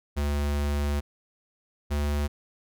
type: tone pair in turn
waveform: square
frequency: 72.4 / 73.03 Hz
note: D2 / D2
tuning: -24 / -9 cents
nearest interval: unison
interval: 15 cents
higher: second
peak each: -25 dBFS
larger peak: neither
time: 0.16-1.01 / 1.9-2.28 s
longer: first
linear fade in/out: 20 ms
effects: none